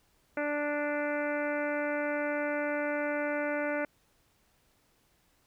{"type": "harmonic tone", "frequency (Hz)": 293.7, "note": "D4", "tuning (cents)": 0, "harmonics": [1, 2, 3, 4, 5, 6, 7, 8, 9], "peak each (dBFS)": [-35, -32, -41, -45, -37, -43, -41, -45, -54], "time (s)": [0.37, 3.85], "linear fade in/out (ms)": 2, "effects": ["pink hiss -69 dBFS RMS until 5.46 s"]}